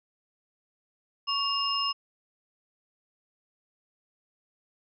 sine tone cluster, 1114 / 2814 / 5170 Hz, C#6 / F7 / E8, +8 / +12 / -34 cents, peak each -30 dBFS, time 1.27-1.93 s, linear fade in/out 20 ms, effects none

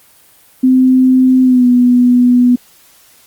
sine tone with pitch glide, 257.8 to 246.3 Hz, C4 to B3, -26 to -5 cents, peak -5 dBFS, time 0.63-2.56 s, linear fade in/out 10 ms, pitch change -79 cents, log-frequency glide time 1.43-1.66 s, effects white hiss -46 dBFS RMS until 3.26 s + Opus 32 kbps

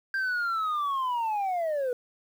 sine linear sweep, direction down, 1590 to 480.1 Hz, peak -23 dBFS, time 0.14-1.93 s, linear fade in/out 2 ms, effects tanh soft clip ceiling -25 dBFS + 9-bit

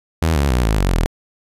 sawtooth tone with pitch steps, 81.1 / 70.6 / 61.46 / 53.51 / 46.58 / 40.55 Hz, E2 / C#2 / B1 / A1 / F#1 / E1, -28 / +32 / -8 / -48 / +12 / -28 cents, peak -10 dBFS, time 0.22-1.06 s, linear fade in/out 0 ms, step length 140 ms, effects resampled to 32000 Hz

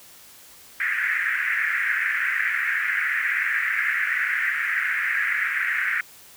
pink band-pass noise, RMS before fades -24 dBFS, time 0.8-6.01 s, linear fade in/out 2 ms, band 1600 to 2100 Hz, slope 48 dB/octave, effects white hiss -48 dBFS RMS until 6.36 s

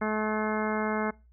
harmonic tone with a mistuned harmonic, 215.2 Hz, A3, 38 cents flat, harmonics 1 / 2 / 3 / 4 / 5 / 6 / 7 / 8 / 10, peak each -30 / -33 / -35 / -36 / -37 / -38 / -38 / -39 / -40 dBFS, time 0.01-1.11 s, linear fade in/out 10 ms, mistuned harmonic 10, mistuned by -23 cents, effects noise-tail reverb RT60 0.3 s tail -24 dB re dry + added 60 Hz sine -55 dBFS peak until 1.32 s

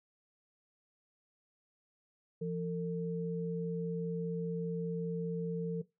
sine tone pair together, 169.5 / 452.5 Hz, E3 / A4, +49 / +48 cents, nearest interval octave + perfect fourth, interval 1699 cents, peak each -36 / -36 dBFS, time 2.41-5.82 s, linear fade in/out 10 ms, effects noise-tail reverb RT60 0.2 s tail -17 dB re dry

